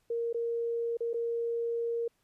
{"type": "tone with dropouts", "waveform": "sine", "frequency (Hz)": 466.2, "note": "A#4", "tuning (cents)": 0, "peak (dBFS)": -29, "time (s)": [0.1, 2.08], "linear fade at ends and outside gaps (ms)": 5, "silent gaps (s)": [[0.329, 0.344], [0.971, 1.005], [1.133, 1.141]], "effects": ["pink hiss -74 dBFS RMS until 2.23 s", "resampled to 32000 Hz"]}